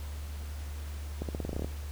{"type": "accelerating click train", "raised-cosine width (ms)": 2, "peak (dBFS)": -21, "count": 11, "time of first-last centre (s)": [1.22, 1.645], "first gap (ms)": 68, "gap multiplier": 0.89, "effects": ["added 73 Hz sine -36 dBFS peak until 1.91 s", "pink hiss -50 dBFS RMS until 1.91 s"]}